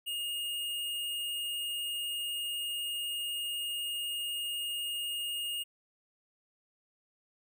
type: tone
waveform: square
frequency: 2848 Hz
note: F7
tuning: 33 cents sharp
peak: -34 dBFS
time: 0.06-5.64 s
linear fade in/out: 20 ms
effects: none